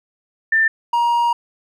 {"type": "tone pair in turn", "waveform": ["sine", "triangle"], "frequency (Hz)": [1786, 946.1], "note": ["A6", "A#5"], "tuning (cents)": [25, 25], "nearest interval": "major seventh", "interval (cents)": 1100, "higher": "first", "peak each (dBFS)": -12, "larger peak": "neither", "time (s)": [[0.52, 0.68], [0.93, 1.33]], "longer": "second", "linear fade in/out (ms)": 5, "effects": []}